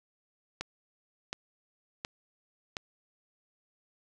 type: click train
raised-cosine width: 0.2 ms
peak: -17 dBFS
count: 4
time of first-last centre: 0.61-2.768 s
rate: 1.39 Hz
effects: none